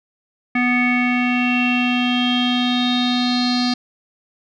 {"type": "tone with low-pass filter sweep", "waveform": "square", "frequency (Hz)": 246.9, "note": "B3", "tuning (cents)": 0, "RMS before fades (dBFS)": -18, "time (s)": [0.55, 3.74], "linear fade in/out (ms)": 5, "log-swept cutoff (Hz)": [2100, 4500], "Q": 8.7, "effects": []}